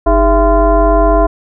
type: tone with frequency modulation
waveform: sine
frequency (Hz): 311.1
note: D#4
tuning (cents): 0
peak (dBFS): -6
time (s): 0.06-1.27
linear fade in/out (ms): 10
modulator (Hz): 359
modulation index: 1.8
effects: none